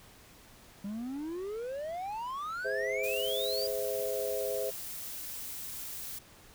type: exponential sweep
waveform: triangle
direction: up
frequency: 194.9 to 4897 Hz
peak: -33 dBFS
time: 0.84-3.67 s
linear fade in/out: 5 ms
type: chord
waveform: sine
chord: Ab augmented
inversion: none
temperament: just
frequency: 415.3 / 519.1 / 648.9 Hz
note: Ab4 / C5 / E5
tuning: 0 / -14 / -27 cents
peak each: -36 / -34 / -37 dBFS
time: 2.64-4.71 s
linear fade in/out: 20 ms
type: noise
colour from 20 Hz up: blue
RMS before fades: -41 dBFS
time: 3.03-6.19 s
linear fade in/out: 10 ms
effects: pink hiss -56 dBFS RMS until 6.54 s